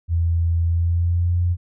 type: tone with pitch glide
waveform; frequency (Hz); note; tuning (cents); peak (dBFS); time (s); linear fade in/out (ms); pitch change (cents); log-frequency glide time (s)
sine; 84 to 87.87; E2 to F2; +33 to +11; -16; 0.08-1.57; 50; +78; 0.64-1.41
effects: none